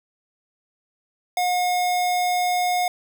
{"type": "tone", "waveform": "square", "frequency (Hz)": 720, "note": "F#5", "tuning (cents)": -47, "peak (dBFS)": -20, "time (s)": [1.37, 2.88], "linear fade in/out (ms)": 2, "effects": []}